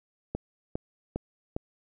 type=click train; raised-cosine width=2 ms; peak=-17 dBFS; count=4; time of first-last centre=0.35-1.565 s; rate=2.47 Hz; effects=none